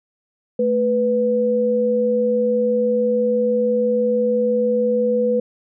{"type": "tone pair together", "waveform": "sine", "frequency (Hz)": [220, 493.9], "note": ["A3", "B4"], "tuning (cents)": [0, 0], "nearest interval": "octave + major second", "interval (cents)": 1400, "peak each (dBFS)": [-22, -16], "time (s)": [0.59, 5.4], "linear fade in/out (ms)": 5, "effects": []}